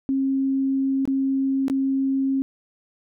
sine tone with dropouts, 269.3 Hz, C#4, 50 cents flat, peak -19 dBFS, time 0.09-2.42 s, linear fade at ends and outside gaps 0 ms, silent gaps 1.054-1.076 / 1.682-1.699 s, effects none

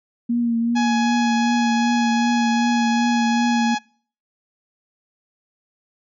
sine tone with vibrato, 234.4 Hz, A#3, 10 cents sharp, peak -17 dBFS, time 0.29-3.75 s, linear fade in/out 10 ms, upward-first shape triangle, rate 2.6 Hz, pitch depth 37 cents each way
harmonic tone, 838 Hz, G#5, 15 cents sharp, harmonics 1 / 2 / 3 / 4 / 5 / 6 / 7 / 8, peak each -22 / -28 / -32 / -34 / -36 / -38 / -39 / -40 dBFS, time 0.75-3.79 s, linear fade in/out 20 ms
effects noise-tail reverb RT60 0.5 s tail -26 dB re dry

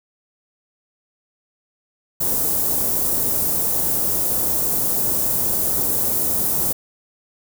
white band-stop noise, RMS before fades -20 dBFS, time 2.2-6.73 s, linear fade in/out 10 ms, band 610 to 11000 Hz, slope 12 dB/octave, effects none

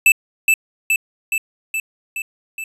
square tone with echo, 2637 Hz, E7, in tune, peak -8 dBFS, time 0.06-0.12 s, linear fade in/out 2 ms, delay 420 ms, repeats 6, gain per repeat -3 dB, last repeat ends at 2.64 s, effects resampled to 32000 Hz

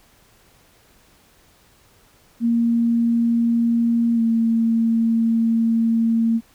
sine tone with pitch glide, 233.1 to 228 Hz, A#3 to A#3, 0 to -38 cents, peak -15 dBFS, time 2.4-6.41 s, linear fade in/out 50 ms, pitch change -38 cents, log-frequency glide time 4.15-4.2 s, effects pink hiss -55 dBFS RMS until 6.54 s

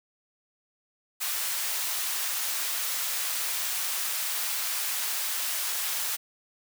white high-pass noise, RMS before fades -30 dBFS, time 1.2-6.17 s, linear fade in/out 20 ms, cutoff 860 Hz, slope 12 dB/octave, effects none

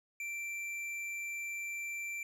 sine tone with tanh clipping, 2349 Hz, D7, in tune, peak -39 dBFS, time 0.2-2.23 s, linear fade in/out 2 ms, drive 11 dB, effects none

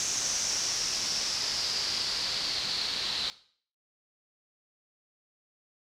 white noise with low-pass filter sweep, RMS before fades -31 dBFS, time 0-3.3 s, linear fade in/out 0 ms, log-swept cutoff 6200 to 4100 Hz, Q 5.7, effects noise-tail reverb RT60 0.5 s tail -17 dB re dry

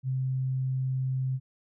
sine tone, 130.81 Hz, C3, in tune, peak -26 dBFS, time 0.03-1.4 s, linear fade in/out 50 ms, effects none

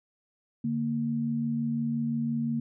sine tone pair together, 146.09 / 231.9 Hz, D3 / A#3, -9 / -9 cents, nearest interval minor sixth, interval 800 cents, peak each -33 / -27 dBFS, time 0.64-2.6 s, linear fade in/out 5 ms, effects none

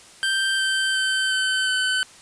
25% pulse tone with pitch steps, 1568 / 1555.4 / 1542.8 / 1530.4 / 1518.1 Hz, G6 / G6 / G6 / G6 / F#6, 0 / -14 / -28 / -42 / +44 cents, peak -16 dBFS, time 0.23-2.03 s, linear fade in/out 0 ms, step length 360 ms, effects white hiss -47 dBFS RMS until 2.21 s + resampled to 22050 Hz

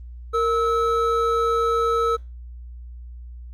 triangle tone pair together, 462.7 / 1300 Hz, A#4 / E6, -13 / -24 cents, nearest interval octave + tritone, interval 1789 cents, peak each -19 dBFS, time 0.33-2.17 s, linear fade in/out 20 ms, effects added 60 Hz sine -35 dBFS peak until 3.53 s + Opus 32 kbps

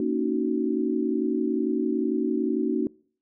sine chord, D# minor seventh, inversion second, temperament just, 233.3 / 280 / 311.1 / 373.4 Hz, A#3 / C#4 / D#4 / F#4, +2 / +18 / 0 / +16 cents, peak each -28 dBFS, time 0-2.87 s, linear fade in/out 2 ms, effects noise-tail reverb RT60 0.5 s tail -25 dB re dry

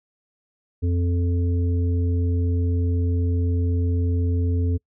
harmonic tone, 87.2 Hz, F2, 2 cents flat, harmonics 1 / 3 / 5, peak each -19 / -29 / -33 dBFS, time 0.82-4.78 s, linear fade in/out 20 ms, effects noise-tail reverb RT60 0.1 s tail -25 dB re dry

